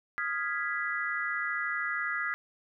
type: chord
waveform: sine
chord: F half-diminished seventh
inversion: third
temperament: equal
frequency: 1244.5 / 1396.9 / 1661.2 / 1975.5 Hz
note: Eb6 / F6 / Ab6 / Cb7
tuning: 0 / 0 / 0 / 0 cents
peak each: -37 / -36 / -34 / -34 dBFS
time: 0.18-2.34 s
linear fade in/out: 0 ms
effects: none